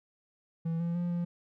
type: tone with pitch steps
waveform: triangle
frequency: 164.9 / 170.1 / 174.6 / 173.2 Hz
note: E3 / F3 / F3 / F3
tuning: +1 / -45 / 0 / -14 cents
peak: -27 dBFS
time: 0.65-1.25 s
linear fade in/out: 10 ms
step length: 150 ms
effects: none